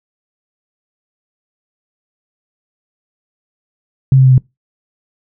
sine tone with pitch steps, 133.4 / 131.79 / 130.2 / 128.63 Hz, C3 / C3 / C3 / C3, +34 / +13 / -8 / -29 cents, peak -4 dBFS, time 4.12-4.38 s, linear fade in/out 2 ms, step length 65 ms, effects noise-tail reverb RT60 0.2 s tail -24 dB re dry

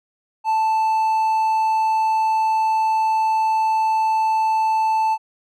triangle tone, 880 Hz, A5, in tune, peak -14 dBFS, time 0.44-5.18 s, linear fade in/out 50 ms, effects none

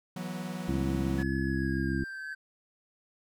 45% pulse chord, E suspended second, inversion none, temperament equal with one note detuned, 164.81 / 185 / 243.4 Hz, E3 / F#3 / B3, 0 / 0 / -25 cents, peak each -40 / -37 / -42 dBFS, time 0.16-1.23 s, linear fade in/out 5 ms
harmonic tone, 67 Hz, C2, 42 cents sharp, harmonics 1 / 2 / 3 / 4 / 5, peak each -34 / -34 / -34 / -34 / -34 dBFS, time 0.68-2.04 s, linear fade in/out 5 ms
triangle tone with pitch glide, 1700 to 1549.9 Hz, G#6 to G6, +40 to -20 cents, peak -36 dBFS, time 1.18-2.35 s, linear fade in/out 10 ms, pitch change -160 cents, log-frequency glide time 1.43-2.21 s
sine tone with exponential growth, 1700 Hz, G#6, 40 cents sharp, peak -38 dBFS, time 1.77-2.33 s, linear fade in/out 2 ms, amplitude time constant 120 ms
effects none

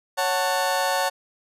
30% pulse chord, F# minor, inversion second, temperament just, 555 / 740 / 888 Hz, C#5 / F#5 / A5, +2 / 0 / +16 cents, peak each -23 dBFS, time 0.17-1.1 s, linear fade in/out 20 ms, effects resampled to 32000 Hz

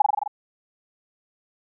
sine tone with echo, 830.6 Hz, G#5, in tune, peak -11 dBFS, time 0-0.02 s, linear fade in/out 5 ms, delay 43 ms, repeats 6, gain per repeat -2 dB, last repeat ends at 0.278 s, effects none

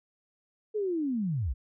sine linear sweep, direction down, 438.1 to 49.31 Hz, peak -27 dBFS, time 0.74-1.54 s, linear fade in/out 20 ms, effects none

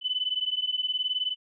sine beating tone pair, 3000 / 3019 Hz, F#7 / F#7, +23 / +34 cents, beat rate 19 Hz, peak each -29 dBFS, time 0.01-1.36 s, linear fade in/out 50 ms, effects none

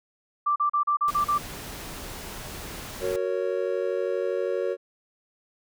sine tone bursts, 1174.7 Hz, D6, in tune, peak -20 dBFS, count 7, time 0.46-1.382 s, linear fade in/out 10 ms, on 100 ms, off 37 ms
pink noise, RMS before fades -38 dBFS, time 1.08-3.16 s, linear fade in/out 0 ms
triangle chord, F# major, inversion none, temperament just, 370 / 462.5 / 555 Hz, F#4 / A#4 / C#5, 0 / -14 / +2 cents, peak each -27 dBFS, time 3-4.77 s, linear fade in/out 50 ms
effects none

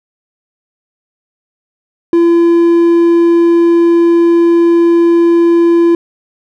triangle tone, 339.4 Hz, F4, 49 cents flat, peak -3 dBFS, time 2.13-5.95 s, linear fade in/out 2 ms, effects none

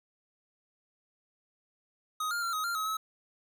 square tone with pitch steps, 1254 / 1406 / 1371 / 1262 / 1389 / 1276 / 1291 Hz, D#6 / F6 / F6 / D#6 / F6 / D#6 / E6, +13 / +11 / -32 / +24 / -10 / +43 / -37 cents, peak -31 dBFS, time 2.2-2.97 s, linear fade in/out 5 ms, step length 110 ms, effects none

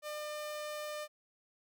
sawtooth tone, 601 Hz, D5, 40 cents sharp, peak -35 dBFS, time 0.02-1.08 s, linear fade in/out 50 ms, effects none

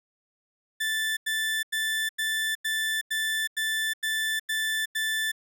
30% pulse tone bursts, 1760 Hz, A6, in tune, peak -23 dBFS, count 10, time 0.8-5.319 s, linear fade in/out 10 ms, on 370 ms, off 91 ms, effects none

